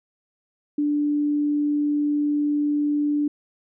sine tone, 293.7 Hz, D4, in tune, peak -19 dBFS, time 0.78-3.28 s, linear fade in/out 5 ms, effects none

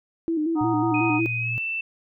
sine tone with vibrato, 317.6 Hz, D#4, 36 cents sharp, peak -21 dBFS, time 0.28-1.26 s, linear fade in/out 0 ms, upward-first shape square, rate 5.5 Hz, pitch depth 69 cents each way
sine chord, D# minor, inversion first, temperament equal, 740 / 932.3 / 1244.5 Hz, F#5 / A#5 / D#6, 0 / 0 / 0 cents, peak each -29 / -28 / -31 dBFS, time 0.55-1.21 s, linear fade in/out 50 ms
sine tone, 117.8 Hz, A#2, 19 cents sharp, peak -28 dBFS, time 0.61-1.58 s, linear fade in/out 0 ms
sine tone with pitch glide, 2500 to 2664 Hz, D#7 to E7, +8 to +18 cents, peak -25 dBFS, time 0.94-1.81 s, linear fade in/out 5 ms, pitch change +110 cents, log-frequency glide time 1.37-1.59 s
effects none

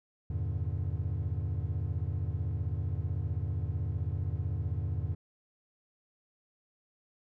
triangle chord, E half-diminished seventh, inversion none, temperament equal, 82.41 / 98 / 116.54 / 146.83 Hz, E2 / G2 / Bb2 / D3, 0 / 0 / 0 / 0 cents, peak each -32 / -32 / -36 / -37 dBFS, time 0.3-5.15 s, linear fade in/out 5 ms, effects tanh soft clip ceiling -20 dBFS

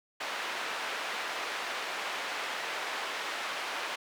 white band-pass noise, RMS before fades -36 dBFS, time 0.2-3.96 s, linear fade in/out 10 ms, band 520 to 2400 Hz, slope 12 dB/octave, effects none

